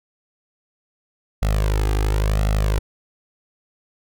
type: tone with flanger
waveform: sawtooth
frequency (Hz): 51.91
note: G#1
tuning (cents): 0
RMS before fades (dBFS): -19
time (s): 1.42-2.79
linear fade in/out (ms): 5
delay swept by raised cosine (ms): 1.5 to 2.49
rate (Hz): 0.95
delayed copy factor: +0.8
effects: none